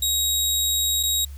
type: tone with dropouts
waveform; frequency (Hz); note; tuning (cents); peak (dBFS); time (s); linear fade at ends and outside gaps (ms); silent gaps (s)
20% pulse; 3800; A#7; +33; -14; 0.02-1.25; 5; 1.03-1.033
effects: added 70 Hz sine -34 dBFS peak until 1.37 s + white hiss -53 dBFS RMS until 1.37 s